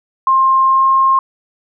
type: tone with pitch glide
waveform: sine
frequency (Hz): 1060 to 1066.8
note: C6 to C6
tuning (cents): +22 to +33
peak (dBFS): -8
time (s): 0.27-1.19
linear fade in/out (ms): 2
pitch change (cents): +11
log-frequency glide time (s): 0.65-0.85
effects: none